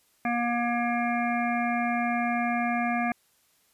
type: harmonic tone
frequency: 238.1 Hz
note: A#3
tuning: 37 cents sharp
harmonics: 1 / 3 / 5 / 7 / 9 / 10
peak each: -28 / -28 / -36 / -34 / -36 / -37 dBFS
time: 0.25-3.12 s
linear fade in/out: 2 ms
effects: white hiss -66 dBFS RMS until 3.73 s + resampled to 32000 Hz